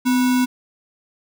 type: tone with sample-and-hold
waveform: sine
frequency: 253.5 Hz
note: B3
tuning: 45 cents sharp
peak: -14 dBFS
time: 0.05-0.46 s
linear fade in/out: 20 ms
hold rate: 1225 Hz
effects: none